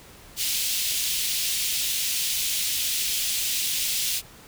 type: high-pass noise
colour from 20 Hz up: pink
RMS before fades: -26 dBFS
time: 0.36-4.22 s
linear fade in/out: 50 ms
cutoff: 2800 Hz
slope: 24 dB/octave
effects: pink hiss -48 dBFS RMS until 4.47 s